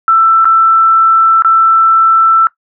sine tone with dropouts, 1331 Hz, E6, 16 cents sharp, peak -4 dBFS, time 0.08-2.47 s, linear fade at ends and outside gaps 1 ms, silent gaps 0.446-0.454 / 1.422-1.447 s, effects noise-tail reverb RT60 0.1 s tail -18 dB re dry

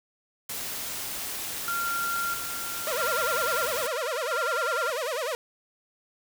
white noise, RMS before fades -34 dBFS, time 0.49-3.87 s, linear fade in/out 5 ms
sine tone with tremolo, 1384 Hz, F6, 16 cents flat, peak -27 dBFS, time 1.68-4.9 s, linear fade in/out 0 ms, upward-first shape square, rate 0.76 Hz, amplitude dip 70%
sawtooth tone with vibrato, 554.4 Hz, C#5, in tune, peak -24 dBFS, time 2.87-5.35 s, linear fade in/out 0 ms, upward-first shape sine, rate 10 Hz, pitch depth 280 cents each way
effects none

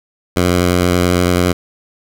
10% pulse tone with vibrato, 89.1 Hz, F2, 35 cents sharp, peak -3 dBFS, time 0.36-1.53 s, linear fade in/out 10 ms, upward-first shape sine, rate 12 Hz, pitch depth 19 cents each way, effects none

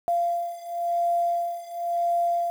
sine beating tone pair, 690 / 690.95 Hz, F5 / F5, -21 / -19 cents, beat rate 0.95 Hz, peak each -25 / -27 dBFS, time 0.08-2.5 s, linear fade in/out 0 ms, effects 8-bit

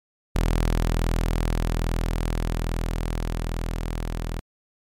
sawtooth tone with level ramp, 41.2 Hz, E1, in tune, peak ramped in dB -15 to -23 dBFS, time 0.35-4.4 s, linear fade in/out 10 ms, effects MP3 96 kbps

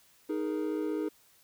triangle chord, D# suspended fourth, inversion none, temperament equal with one note detuned, 311.1 / 415.3 / 471 Hz, D#4 / G#4 / A#4, 0 / 0 / +18 cents, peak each -30 / -33 / -36 dBFS, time 0.29-1.09 s, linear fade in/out 10 ms, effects white hiss -63 dBFS RMS until 1.43 s

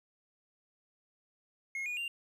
triangle tone with pitch steps, 2158 / 2450 / 2782 Hz, C#7 / D#7 / F7, -47 / -27 / -7 cents, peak -33 dBFS, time 1.75-2.08 s, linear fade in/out 2 ms, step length 110 ms, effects none

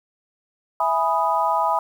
sine chord, E major seventh, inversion none, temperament equal, 659.3 / 830.6 / 987.8 / 1244.5 Hz, E5 / G#5 / B5 / D#6, 0 / 0 / 0 / 0 cents, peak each -25 / -23 / -21 / -25 dBFS, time 0.8-1.79 s, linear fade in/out 2 ms, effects 8-bit

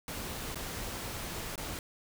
pink noise with dropouts, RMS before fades -39 dBFS, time 0.08-1.79 s, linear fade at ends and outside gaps 1 ms, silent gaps 0.546-0.556 / 1.557-1.578 s, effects none

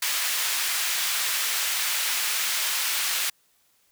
pink high-pass noise, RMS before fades -26 dBFS, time 0.02-3.3 s, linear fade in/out 5 ms, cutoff 1800 Hz, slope 12 dB/octave, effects white hiss -65 dBFS RMS until 3.91 s

